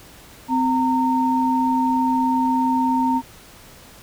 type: tone pair together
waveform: sine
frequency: 257.9 / 918.4 Hz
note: C4 / A#5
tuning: -25 / -26 cents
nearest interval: octave + minor seventh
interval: 2199 cents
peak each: -19 dBFS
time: 0.48-3.22 s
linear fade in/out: 50 ms
effects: pink hiss -45 dBFS RMS until 4.02 s